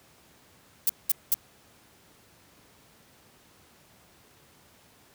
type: noise bursts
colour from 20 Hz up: violet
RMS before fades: -22 dBFS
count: 3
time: 0.87-1.342 s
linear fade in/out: 2 ms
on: 24 ms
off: 200 ms
effects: pink hiss -58 dBFS RMS until 5.14 s + high-pass 80 Hz 12 dB/octave